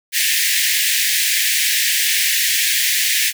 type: high-pass noise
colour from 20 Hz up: pink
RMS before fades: -17 dBFS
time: 0.12-3.33 s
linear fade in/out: 50 ms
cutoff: 1700 Hz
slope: 96 dB/octave
effects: none